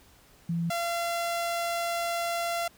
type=tone pair in turn; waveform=sine / sawtooth; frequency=168.5 / 684.2 Hz; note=E3 / F5; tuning=+38 / -36 cents; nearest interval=2 octaves; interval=2426 cents; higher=second; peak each=-26 / -24 dBFS; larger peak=second; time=0.49-0.7 / 0.7-2.68 s; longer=second; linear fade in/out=5 ms; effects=pink hiss -58 dBFS RMS until 2.77 s